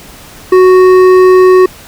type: tone with hard clipping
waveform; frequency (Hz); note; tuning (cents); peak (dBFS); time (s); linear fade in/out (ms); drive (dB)
triangle; 370; F#4; 0; -3; 0.52-1.66; 5; 13
effects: pink hiss -33 dBFS RMS until 1.87 s